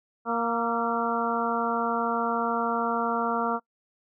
harmonic tone with a mistuned harmonic, 233.1 Hz, A#3, in tune, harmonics 1 / 2 / 3 / 4 / 5 / 6, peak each -31 / -31 / -31 / -31 / -31 / -31 dBFS, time 0.25-3.6 s, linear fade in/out 50 ms, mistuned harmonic 6, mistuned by -38 cents, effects noise-tail reverb RT60 0.1 s tail -24 dB re dry

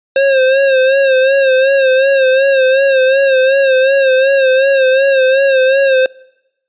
square tone with vibrato, 534 Hz, C5, 35 cents sharp, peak -8 dBFS, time 0.16-6.06 s, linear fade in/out 2 ms, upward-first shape sine, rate 2.7 Hz, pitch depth 55 cents each way, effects noise-tail reverb RT60 0.9 s tail -25 dB re dry + resampled to 8000 Hz

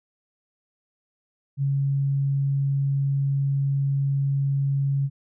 sine tone, 138.59 Hz, C#3, in tune, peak -20 dBFS, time 1.57-5.1 s, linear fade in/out 50 ms, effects none

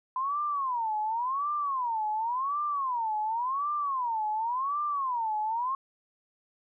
sine tone with vibrato, 1006 Hz, B5, 32 cents sharp, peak -27 dBFS, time 0.16-5.75 s, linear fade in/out 2 ms, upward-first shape sine, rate 0.91 Hz, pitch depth 290 cents each way, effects none

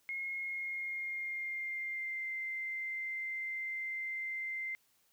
sine tone with pitch glide, 2156 to 2084 Hz, C#7 to C7, -49 to -7 cents, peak -36 dBFS, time 0.09-4.75 s, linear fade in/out 0 ms, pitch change -58 cents, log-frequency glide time 0.38-2.33 s, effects white hiss -72 dBFS RMS until 5.12 s

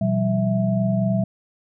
sine tone cluster, 122.2 / 167.9 / 191.5 / 656 Hz, B2 / E3 / G3 / E5, -18 / +32 / -40 / -9 cents, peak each -23 / -29 / -20 / -26 dBFS, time 0.01-1.24 s, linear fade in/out 5 ms, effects none

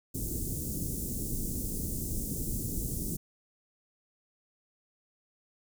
pink band-stop noise, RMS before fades -34 dBFS, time 0.14-3.17 s, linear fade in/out 10 ms, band 350 to 7400 Hz, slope 24 dB/octave, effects none

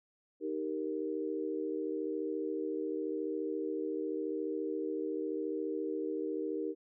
sine chord, Eb major, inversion none, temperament equal, 311.1 / 392 / 466.2 Hz, Eb4 / G4 / Bb4, 0 / 0 / 0 cents, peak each -37 / -38 / -38 dBFS, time 0.4-6.75 s, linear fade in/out 50 ms, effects none

